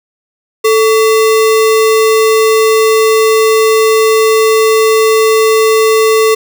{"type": "tone with sample-and-hold", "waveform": "sine", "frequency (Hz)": 440, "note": "A4", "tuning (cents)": 0, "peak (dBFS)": -5, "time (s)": [0.64, 6.35], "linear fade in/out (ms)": 10, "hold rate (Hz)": 1575, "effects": []}